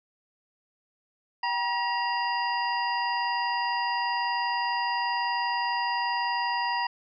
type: tone cluster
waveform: sine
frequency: 779 / 958 / 1910 / 2783 / 4838 Hz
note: G5 / A#5 / A#6 / F7 / D#8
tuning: -11 / +47 / +42 / -7 / -49 cents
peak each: -35 / -27 / -33 / -36 / -36 dBFS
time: 1.43-6.87 s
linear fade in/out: 5 ms
effects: none